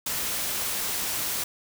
white noise, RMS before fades -29 dBFS, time 0.06-1.44 s, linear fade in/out 5 ms, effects none

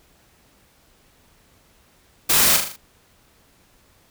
white noise with echo, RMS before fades -17 dBFS, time 2.29-2.57 s, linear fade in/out 10 ms, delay 39 ms, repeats 5, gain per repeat -5 dB, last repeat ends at 2.765 s, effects pink hiss -57 dBFS RMS until 4.1 s

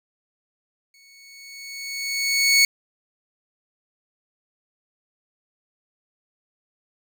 20% pulse tone with exponential growth, 2217 Hz, C#7, in tune, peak -7 dBFS, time 0.94-2.65 s, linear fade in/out 2 ms, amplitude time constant 370 ms, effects none

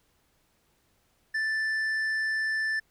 sine tone with tanh clipping, 1762 Hz, A6, 2 cents sharp, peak -27 dBFS, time 1.34-2.8 s, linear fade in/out 10 ms, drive 6 dB, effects pink hiss -69 dBFS RMS until 2.9 s

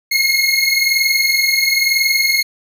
25% pulse tone pair together, 2148 / 2169 Hz, C7 / C#7, +45 / -38 cents, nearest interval unison, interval 17 cents, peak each -12 dBFS, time 0.11-2.43 s, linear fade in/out 10 ms, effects none

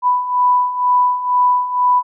sine beating tone pair, 990 / 992.1 Hz, B5 / B5, +4 / +8 cents, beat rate 2.1 Hz, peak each -18 / -13 dBFS, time 0.02-2.03 s, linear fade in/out 50 ms, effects none

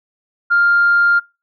sine tone, 1400 Hz, F6, 4 cents sharp, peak -9 dBFS, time 0.5-1.2 s, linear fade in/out 20 ms, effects noise-tail reverb RT60 0.3 s tail -26 dB re dry + tanh soft clip ceiling -5 dBFS

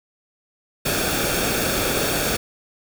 pink noise with comb filter, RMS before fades -22 dBFS, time 0.85-2.37 s, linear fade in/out 10 ms, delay 1 ms, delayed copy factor -0.6, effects none

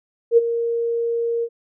sine tone with ADSR envelope, 466.2 Hz, A#4, in tune, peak -7 dBFS, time 0.31-1.49 s, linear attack 63 ms, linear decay 25 ms, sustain -12 dB, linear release 59 ms, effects none

